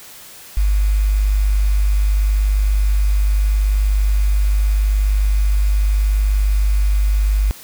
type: tone with quantisation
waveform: sine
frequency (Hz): 50.4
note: G1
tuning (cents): +49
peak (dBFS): -12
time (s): 0.57-7.51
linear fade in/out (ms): 0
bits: 6
effects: white hiss -39 dBFS RMS until 7.63 s